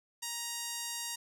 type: tone with band-pass filter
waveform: sawtooth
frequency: 940 Hz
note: A#5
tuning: 14 cents sharp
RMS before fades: -39 dBFS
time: 0.22-1.16 s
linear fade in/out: 10 ms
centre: 7900 Hz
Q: 1.1
effects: 11-bit